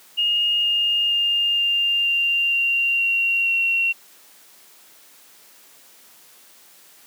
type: tone with pitch steps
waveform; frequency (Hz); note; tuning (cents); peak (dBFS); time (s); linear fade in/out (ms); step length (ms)
sine; 2848 / 2832 / 2815 / 2799 / 2783 / 2767 / 2751 / 2735; F7 / F7 / F7 / F7 / F7 / F7 / F7 / F7; +33 / +23 / +13 / +3 / -7 / -17 / -27 / -37; -17; 0.17-3.93; 20; 470
effects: white hiss -50 dBFS RMS until 7.06 s + high-pass 200 Hz 12 dB/octave